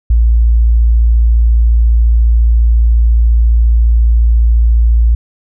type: tone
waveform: sine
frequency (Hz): 57.2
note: A#1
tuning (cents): -32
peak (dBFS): -5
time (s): 0.1-5.15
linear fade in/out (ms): 5
effects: none